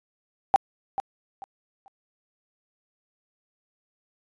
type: tone with echo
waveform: sine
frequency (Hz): 784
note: G5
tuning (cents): 0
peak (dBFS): -12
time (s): 0.54-0.56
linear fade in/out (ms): 0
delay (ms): 440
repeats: 3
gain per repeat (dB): -12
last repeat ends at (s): 1.88
effects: resampled to 22050 Hz